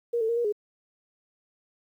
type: tone with pitch steps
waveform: sine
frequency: 472.3 / 444.5 / 466.6 / 475.5 / 416.5 Hz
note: A#4 / A4 / A#4 / A#4 / G#4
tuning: +23 / +18 / +2 / +34 / +5 cents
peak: -23 dBFS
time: 0.13-0.525 s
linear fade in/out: 10 ms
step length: 79 ms
effects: 10-bit